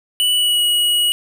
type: tone with pitch glide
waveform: square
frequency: 2961 to 2910 Hz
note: F#7 to F#7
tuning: +1 to -29 cents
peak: -14 dBFS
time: 0.2-1.12 s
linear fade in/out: 0 ms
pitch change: -30 cents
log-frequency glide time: 0.33-0.62 s
effects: none